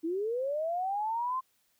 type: linear sweep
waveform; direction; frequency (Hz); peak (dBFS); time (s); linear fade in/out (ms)
sine; up; 311 to 1057; -29; 0.03-1.41; 20
effects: white hiss -72 dBFS RMS until 1.79 s